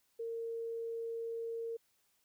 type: tone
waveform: sine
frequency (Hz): 459.1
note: A#4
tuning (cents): -26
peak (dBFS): -37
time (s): 0.19-1.77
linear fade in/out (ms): 10
effects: white hiss -75 dBFS RMS until 2.24 s